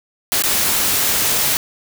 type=noise with dropouts; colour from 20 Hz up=white; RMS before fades=-17 dBFS; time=0.32-1.57 s; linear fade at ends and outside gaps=0 ms; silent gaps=0.422-0.437 s; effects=none